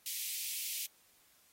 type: high-pass noise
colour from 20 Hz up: white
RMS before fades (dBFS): -39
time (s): 0.06-0.86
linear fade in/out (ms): 2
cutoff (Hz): 2200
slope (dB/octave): 48
effects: white hiss -67 dBFS RMS until 1.52 s + AAC 48 kbps